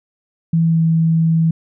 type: tone with pitch glide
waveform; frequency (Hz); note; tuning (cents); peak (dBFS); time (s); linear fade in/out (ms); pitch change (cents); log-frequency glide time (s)
sine; 164.81 to 163.01; E3 to E3; 0 to -19; -11; 0.53-1.51; 5; -19; 0.64-0.81
effects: none